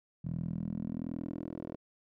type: tone with band-pass filter sweep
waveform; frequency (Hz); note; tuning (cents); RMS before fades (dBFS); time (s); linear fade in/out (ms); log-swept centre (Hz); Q
10% pulse; 41.2; E1; 0; -38; 0.24-1.76; 10; 150 to 400; 2.9
effects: none